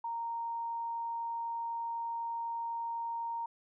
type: tone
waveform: sine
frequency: 928 Hz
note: A#5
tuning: 8 cents flat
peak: -34 dBFS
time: 0.04-3.46 s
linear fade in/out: 5 ms
effects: none